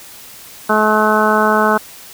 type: harmonic tone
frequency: 214.5 Hz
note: A3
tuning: 44 cents flat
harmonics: 1 / 2 / 3 / 4 / 5 / 6 / 7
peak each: -18 / -18 / -18 / -18 / -18 / -18 / -18 dBFS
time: 0.69-1.78 s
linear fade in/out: 10 ms
effects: white hiss -37 dBFS RMS until 2.13 s